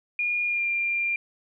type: tone with pitch glide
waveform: sine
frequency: 2428 to 2388 Hz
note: D#7 to D7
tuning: -43 to +28 cents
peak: -23 dBFS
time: 0.19-1.16 s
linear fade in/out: 2 ms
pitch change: -29 cents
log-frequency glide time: 0.45-0.68 s
effects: none